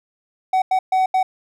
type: tone bursts at uneven times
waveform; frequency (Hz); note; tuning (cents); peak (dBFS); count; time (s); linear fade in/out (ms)
triangle; 752; F#5; +28; -12; 4; 0.53-0.62 / 0.71-0.79 / 0.92-1.06 / 1.14-1.23; 5
effects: none